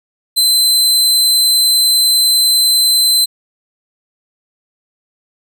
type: tone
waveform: sawtooth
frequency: 4065 Hz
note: B7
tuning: 49 cents sharp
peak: -6 dBFS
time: 0.36-3.26 s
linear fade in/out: 20 ms
effects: none